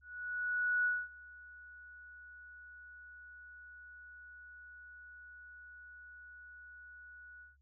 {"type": "tone with ADSR envelope", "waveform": "sine", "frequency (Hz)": 1469, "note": "F#6", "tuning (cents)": -13, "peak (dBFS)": -28, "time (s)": [0.01, 7.57], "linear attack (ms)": 840, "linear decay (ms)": 230, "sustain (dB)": -23, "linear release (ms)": 160, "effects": ["added 69 Hz sine -66 dBFS peak until 7.61 s"]}